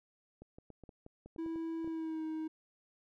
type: clicks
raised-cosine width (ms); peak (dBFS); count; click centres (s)
2; -38; 12; 0.42 / 0.585 / 0.703 / 0.837 / 0.892 / 1.064 / 1.26 / 1.362 / 1.462 / 1.559 / 1.845 / 1.876
type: tone with pitch glide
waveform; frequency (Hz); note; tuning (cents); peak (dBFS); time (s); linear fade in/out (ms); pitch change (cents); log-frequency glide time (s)
triangle; 327.3 to 315.6; E4 to D#4; -12 to +25; -34; 1.38-2.48; 10; -63; 1.84-2.24
effects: none